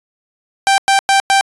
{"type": "tone bursts", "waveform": "sawtooth", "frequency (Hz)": 784, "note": "G5", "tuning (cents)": 0, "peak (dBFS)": -5, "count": 4, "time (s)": [0.67, 1.41], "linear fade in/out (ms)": 0, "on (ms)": 110, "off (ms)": 100, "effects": ["resampled to 24000 Hz"]}